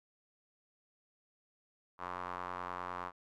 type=tone with band-pass filter; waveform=square; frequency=44.86 Hz; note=F1; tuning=47 cents sharp; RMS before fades=-42 dBFS; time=1.98-3.12 s; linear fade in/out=50 ms; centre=1100 Hz; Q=3.3; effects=none